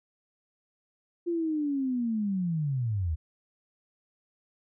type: linear sweep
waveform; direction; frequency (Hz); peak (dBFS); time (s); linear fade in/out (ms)
sine; down; 349.2 to 73.3; -26; 1.26-3.16; 20
effects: none